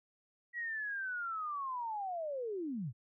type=linear sweep; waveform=sine; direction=down; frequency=1936 to 102.1 Hz; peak=-36 dBFS; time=0.53-2.93 s; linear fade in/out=50 ms; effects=none